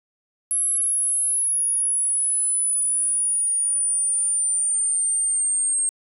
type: linear sweep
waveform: sine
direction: down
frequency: 10930 to 8490 Hz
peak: -17 dBFS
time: 0.51-5.89 s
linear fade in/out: 0 ms
effects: tanh soft clip ceiling -17 dBFS